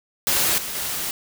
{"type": "noise with level steps", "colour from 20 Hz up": "white", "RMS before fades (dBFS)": [-20, -30, -27], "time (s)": [0.27, 1.11], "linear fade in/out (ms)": 0, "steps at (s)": [0.58, 0.75], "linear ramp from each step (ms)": 2, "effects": []}